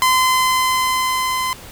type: tone with level ramp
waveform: sawtooth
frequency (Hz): 1028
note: C6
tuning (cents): -31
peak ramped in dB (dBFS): -8 to -15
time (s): 0.02-1.53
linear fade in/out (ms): 0
effects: pink hiss -38 dBFS RMS until 1.71 s